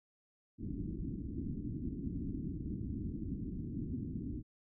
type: low-pass noise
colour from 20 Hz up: white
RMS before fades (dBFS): -40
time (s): 0.58-4.43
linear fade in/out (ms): 50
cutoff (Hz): 310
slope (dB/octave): 48
effects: none